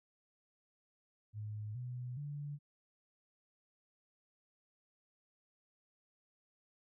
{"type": "tone with pitch steps", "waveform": "sine", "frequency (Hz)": [106.2, 124.12, 145.07], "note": ["G#2", "B2", "D3"], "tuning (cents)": [39, 9, -21], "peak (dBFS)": -40, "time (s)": [1.33, 2.59], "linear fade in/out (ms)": 50, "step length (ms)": 420, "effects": []}